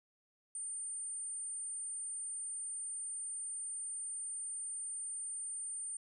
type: tone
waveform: sine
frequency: 8970 Hz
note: C#9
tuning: 19 cents sharp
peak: -39 dBFS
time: 0.55-5.97 s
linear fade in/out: 2 ms
effects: none